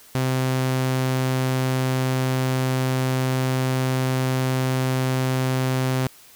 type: tone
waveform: sawtooth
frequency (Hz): 129.9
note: C3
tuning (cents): -12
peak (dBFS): -16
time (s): 0.15-6.07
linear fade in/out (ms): 0
effects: white hiss -49 dBFS RMS until 6.35 s